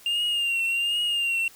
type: tone with vibrato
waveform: triangle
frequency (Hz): 2794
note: F7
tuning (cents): 0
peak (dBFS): -21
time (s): 0.06-1.48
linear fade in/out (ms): 2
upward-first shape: triangle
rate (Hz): 1.3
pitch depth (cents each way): 60
effects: white hiss -51 dBFS RMS until 1.55 s